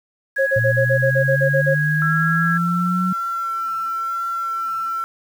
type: tone with pitch glide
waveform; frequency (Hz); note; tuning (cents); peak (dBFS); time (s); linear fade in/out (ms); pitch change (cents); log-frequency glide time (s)
sine; 1665 to 1649.7; G#6 to G#6; +4 to -12; -19; 0.36-2.58; 10; -16; 0.95-1.15
type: tone bursts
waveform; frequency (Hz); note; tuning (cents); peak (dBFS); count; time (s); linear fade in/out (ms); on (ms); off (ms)
sine; 540; C#5; -45; -15; 11; 0.38-1.749; 20; 89; 39
type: linear sweep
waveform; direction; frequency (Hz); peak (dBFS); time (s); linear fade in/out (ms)
sine; up; 115.3 to 185; -18; 0.56-3.13; 5
type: tone with vibrato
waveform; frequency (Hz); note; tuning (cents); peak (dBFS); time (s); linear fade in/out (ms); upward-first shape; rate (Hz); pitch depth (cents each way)
sine; 1350; E6; +41; -21; 2.02-5.04; 0; triangle; 1; 13
effects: 7-bit